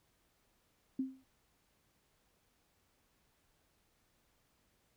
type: tone with exponential decay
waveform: sine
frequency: 263.5 Hz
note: C4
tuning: 12 cents sharp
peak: -30 dBFS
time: 0.99-1.24 s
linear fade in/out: 5 ms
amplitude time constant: 54 ms
effects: pink hiss -75 dBFS RMS until 4.96 s